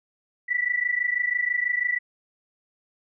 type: tone pair together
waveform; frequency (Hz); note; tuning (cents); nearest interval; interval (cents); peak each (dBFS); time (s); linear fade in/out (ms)
sine; 1949.9 / 1976; B6 / B6; -23 / 0; unison; 23; -25; 0.48-1.99; 20
effects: none